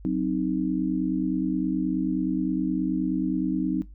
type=chord; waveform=sine; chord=C diminished; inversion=second; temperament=equal; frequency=185 / 261.6 / 311.1 Hz; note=Gb3 / C4 / Eb4; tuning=0 / 0 / 0 cents; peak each=-27 dBFS; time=0.05-3.82 s; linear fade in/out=0 ms; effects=noise-tail reverb RT60 0.2 s tail -18 dB re dry + added 50 Hz sine -42 dBFS peak until 3.94 s